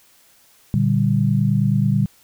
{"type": "chord", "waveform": "sine", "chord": "G minor", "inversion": "first", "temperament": "just", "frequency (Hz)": [117.6, 147, 196], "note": ["Bb2", "D3", "G3"], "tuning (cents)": [16, 2, 0], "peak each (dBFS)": -19, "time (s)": [0.74, 2.06], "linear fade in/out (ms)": 0, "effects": ["white hiss -54 dBFS RMS until 2.23 s"]}